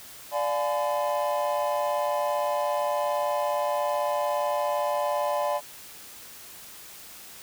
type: chord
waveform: triangle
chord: D diminished seventh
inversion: none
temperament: just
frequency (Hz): 587.3 / 704.8 / 845.8 / 1014.9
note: D5 / F5 / Ab5 / Cb6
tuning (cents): 0 / +16 / +31 / +47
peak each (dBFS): -25 / -30 / -29 / -29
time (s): 0.31-5.61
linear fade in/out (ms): 50
effects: white hiss -45 dBFS RMS until 7.42 s